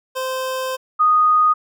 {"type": "tone pair in turn", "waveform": ["25% pulse", "sine"], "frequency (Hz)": [519, 1239.8], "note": ["C5", "D#6"], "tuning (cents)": [-14, -7], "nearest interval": "octave + minor third", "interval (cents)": 1507, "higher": "second", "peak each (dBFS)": [-18, -11], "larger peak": "second", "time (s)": [[0.15, 0.77], [0.99, 1.54]], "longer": "first", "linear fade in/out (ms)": 20, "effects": []}